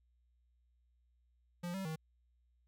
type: tone with pitch steps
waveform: square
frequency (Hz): 174.9 / 192.6 / 158.5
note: F3 / G3 / D#3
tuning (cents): +3 / -30 / +32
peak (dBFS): -39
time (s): 1.63-1.96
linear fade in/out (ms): 10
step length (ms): 110
effects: added 60 Hz sine -70 dBFS peak until 2.67 s